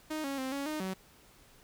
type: tone with pitch steps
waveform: sawtooth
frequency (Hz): 310.3 / 275.7 / 262.2 / 279.1 / 307.3 / 188.7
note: D#4 / C#4 / C4 / C#4 / D#4 / F#3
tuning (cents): -5 / -9 / +4 / +12 / -21 / +34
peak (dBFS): -30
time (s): 0.1-0.94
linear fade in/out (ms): 10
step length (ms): 140
effects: pink hiss -60 dBFS RMS until 1.63 s